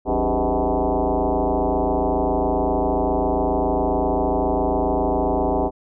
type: tone with frequency modulation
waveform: sine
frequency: 184.7 Hz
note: F#3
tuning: 3 cents flat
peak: -17 dBFS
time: 0.05-5.71 s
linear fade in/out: 50 ms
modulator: 114 Hz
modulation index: 6.1
effects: none